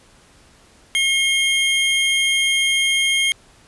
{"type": "tone pair together", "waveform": "square", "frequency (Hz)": [2160, 3187], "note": ["C#7", "G7"], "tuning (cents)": [-45, 28], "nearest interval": "perfect fifth", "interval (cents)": 673, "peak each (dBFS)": -19, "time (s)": [0.95, 3.32], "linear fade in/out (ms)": 0, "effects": ["pink hiss -51 dBFS RMS until 3.67 s", "resampled to 24000 Hz"]}